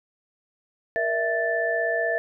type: tone cluster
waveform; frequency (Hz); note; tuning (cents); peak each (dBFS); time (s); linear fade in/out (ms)
sine; 468.2 / 606 / 662 / 1760; A#4 / D#5 / E5 / A6; +8 / -46 / +7 / 0; -29 / -34 / -25 / -26; 0.96-2.18; 0
effects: none